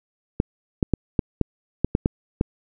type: clicks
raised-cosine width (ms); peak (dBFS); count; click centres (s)
3; -5; 9; 0.401 / 0.828 / 0.937 / 1.192 / 1.413 / 1.846 / 1.951 / 2.059 / 2.411
effects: none